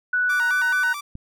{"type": "tone with pitch glide", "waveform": "sine", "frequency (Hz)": [1480, 1496.3], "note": ["F#6", "F#6"], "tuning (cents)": [0, 19], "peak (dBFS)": -18, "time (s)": [0.13, 0.93], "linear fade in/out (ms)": 5, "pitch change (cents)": 19, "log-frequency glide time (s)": [0.44, 0.6]}
{"type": "tone with vibrato", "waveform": "sawtooth", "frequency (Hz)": 1046.5, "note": "C6", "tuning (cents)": 0, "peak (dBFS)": -26, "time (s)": [0.29, 1.01], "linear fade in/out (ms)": 10, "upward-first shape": "square", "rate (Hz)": 4.6, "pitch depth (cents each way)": 190}
{"type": "click", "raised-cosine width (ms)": 5, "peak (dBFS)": -23, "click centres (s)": 1.154}
{"effects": []}